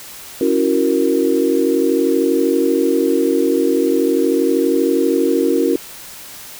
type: chord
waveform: sine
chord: F# dominant seventh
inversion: second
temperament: equal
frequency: 277.2 / 329.6 / 370 / 466.2 Hz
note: C#4 / E4 / F#4 / A#4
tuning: 0 / 0 / 0 / 0 cents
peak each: -18 dBFS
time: 0.41-5.76 s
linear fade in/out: 2 ms
effects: white hiss -35 dBFS RMS until 6.59 s